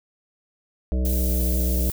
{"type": "harmonic tone", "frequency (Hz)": 63, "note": "B1", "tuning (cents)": 35, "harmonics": [1, 3, 5, 7, 9, 10], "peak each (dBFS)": [-20, -30, -34, -37, -39, -40], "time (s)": [0.92, 1.9], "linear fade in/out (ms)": 0}
{"type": "noise", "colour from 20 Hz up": "violet", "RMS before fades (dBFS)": -30, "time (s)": [1.05, 1.92], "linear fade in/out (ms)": 2}
{"effects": []}